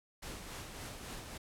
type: noise with tremolo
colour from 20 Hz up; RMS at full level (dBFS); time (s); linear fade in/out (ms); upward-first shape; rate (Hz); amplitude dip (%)
pink; -44; 0.22-1.38; 10; sine; 3.6; 40
effects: low-pass 12000 Hz 12 dB/octave